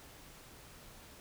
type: silence
effects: pink hiss -55 dBFS RMS until 1.2 s